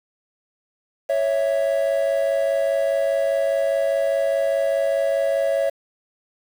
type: tone pair together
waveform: triangle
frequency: 554.4 / 659.3 Hz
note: C#5 / E5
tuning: 0 / 0 cents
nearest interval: minor third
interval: 300 cents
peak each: -18 / -20 dBFS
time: 1.09-5.7 s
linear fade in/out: 10 ms
effects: 7-bit